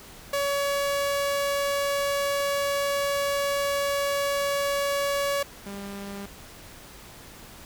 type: tone pair in turn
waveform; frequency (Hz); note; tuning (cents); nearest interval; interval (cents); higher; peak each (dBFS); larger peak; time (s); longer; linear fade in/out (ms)
sawtooth; 564 / 199.4; C#5 / G3; +30 / +30; octave + tritone; 1800; first; -20 / -31; first; 0.33-5.43 / 5.66-6.26; first; 5
effects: pink hiss -46 dBFS RMS until 7.65 s